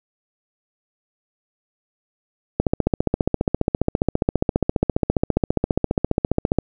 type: click train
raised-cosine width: 2 ms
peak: -3 dBFS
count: 60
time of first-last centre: 2.6-6.586 s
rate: 14.8 Hz
effects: none